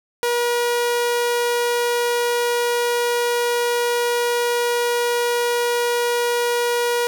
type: tone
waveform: sawtooth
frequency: 479.7 Hz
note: A#4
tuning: 50 cents sharp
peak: -14 dBFS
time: 0.23-7.07 s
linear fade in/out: 0 ms
effects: 7-bit